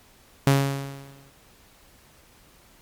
sawtooth tone with exponential decay, 138.1 Hz, C#3, 6 cents flat, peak -10 dBFS, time 0.47-1.3 s, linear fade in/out 2 ms, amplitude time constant 180 ms, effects pink hiss -55 dBFS RMS until 2.81 s + MP3 96 kbps

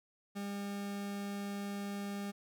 40% pulse tone, 201.1 Hz, G3, 44 cents sharp, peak -37 dBFS, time 0.35-2.32 s, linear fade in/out 20 ms, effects none

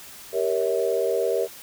sine tone cluster, 393.2 / 470.3 / 559 / 647 Hz, G4 / A#4 / C#5 / E5, +5 / +15 / +14 / -32 cents, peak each -26 / -24 / -28 / -28 dBFS, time 0.32-1.48 s, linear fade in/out 50 ms, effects white hiss -43 dBFS RMS until 1.62 s

